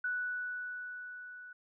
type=tone with level ramp; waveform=sine; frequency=1480 Hz; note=F#6; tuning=in tune; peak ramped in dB=-31 to -47 dBFS; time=0.04-1.53 s; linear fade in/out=5 ms; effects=none